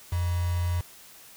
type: tone with quantisation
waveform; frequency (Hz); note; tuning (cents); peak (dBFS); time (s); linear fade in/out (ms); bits
sine; 87.6; F2; +6; -24; 0.12-0.81; 5; 6
effects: white hiss -50 dBFS RMS until 1.36 s